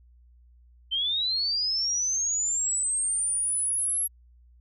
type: linear sweep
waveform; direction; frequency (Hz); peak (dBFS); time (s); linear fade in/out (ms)
sine; up; 3069 to 11310; -24; 0.91-4.08; 20
effects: added 60 Hz sine -53 dBFS peak until 4.6 s